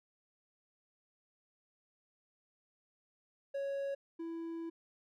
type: tone pair in turn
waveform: triangle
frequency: 554.4 / 331.3 Hz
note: C#5 / E4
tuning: 0 / +9 cents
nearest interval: major sixth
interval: 891 cents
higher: first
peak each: -33 / -37 dBFS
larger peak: first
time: 3.54-3.95 / 4.19-4.7 s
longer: second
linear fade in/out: 10 ms
effects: none